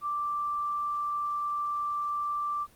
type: tone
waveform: sine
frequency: 1174.7 Hz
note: D6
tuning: in tune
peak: -28 dBFS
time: 0.01-2.67 s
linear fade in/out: 50 ms
effects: pink hiss -59 dBFS RMS until 2.75 s + Opus 32 kbps

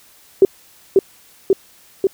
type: tone with echo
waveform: sine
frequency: 386.5 Hz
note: G4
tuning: 24 cents flat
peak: -4 dBFS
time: 0.42-0.45 s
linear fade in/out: 2 ms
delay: 540 ms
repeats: 3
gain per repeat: -2 dB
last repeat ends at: 2.07 s
effects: white hiss -49 dBFS RMS until 2.13 s

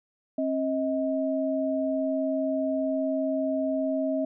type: tone pair together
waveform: sine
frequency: 268.1 / 633 Hz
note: C4 / D#5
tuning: +42 / +30 cents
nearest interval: octave + minor third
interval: 1488 cents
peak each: -27 dBFS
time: 0.38-4.25 s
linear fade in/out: 5 ms
effects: none

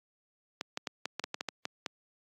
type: clicks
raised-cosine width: 0.2 ms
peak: -16 dBFS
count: 11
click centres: 0.611 / 0.774 / 0.872 / 1.056 / 1.196 / 1.24 / 1.344 / 1.409 / 1.487 / 1.654 / 1.862 s
effects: high-pass 200 Hz 12 dB/octave + AAC 64 kbps

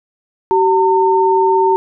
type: tone pair together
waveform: sine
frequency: 382 / 908.6 Hz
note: G4 / A#5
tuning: -45 / -45 cents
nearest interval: octave + minor third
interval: 1500 cents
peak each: -12 dBFS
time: 0.51-1.76 s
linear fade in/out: 0 ms
effects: none

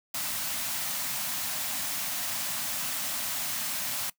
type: band-stop noise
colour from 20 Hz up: white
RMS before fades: -32 dBFS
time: 0.14-4.1 s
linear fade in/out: 5 ms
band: 300 to 550 Hz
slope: 96 dB/octave
effects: noise-tail reverb RT60 0.1 s tail -20 dB re dry + high-pass 100 Hz 12 dB/octave

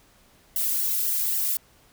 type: noise with flanger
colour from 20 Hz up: violet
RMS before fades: -25 dBFS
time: 0.56-1.57 s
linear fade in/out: 2 ms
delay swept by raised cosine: 0.79 to 2.29 ms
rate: 3.8 Hz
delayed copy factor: -1
effects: pink hiss -58 dBFS RMS until 1.92 s

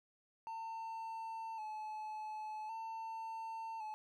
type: tone with vibrato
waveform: triangle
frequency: 880 Hz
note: A5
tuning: in tune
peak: -40 dBFS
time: 0.47-3.94 s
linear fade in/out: 0 ms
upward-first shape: square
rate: 0.45 Hz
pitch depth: 39 cents each way
effects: none

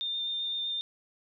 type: tone with vibrato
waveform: sine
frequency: 3617 Hz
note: A7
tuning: 47 cents sharp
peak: -30 dBFS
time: 0.01-0.81 s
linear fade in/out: 0 ms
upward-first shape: sine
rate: 7.8 Hz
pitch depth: 11 cents each way
effects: none

